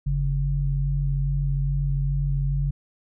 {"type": "tone pair together", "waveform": "sine", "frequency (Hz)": [47.57, 140.3], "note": ["F#1", "C#3"], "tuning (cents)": [49, 21], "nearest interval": "octave + perfect fifth", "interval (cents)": 1872, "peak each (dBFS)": [-24, -23], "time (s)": [0.06, 2.71], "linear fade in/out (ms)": 10, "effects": []}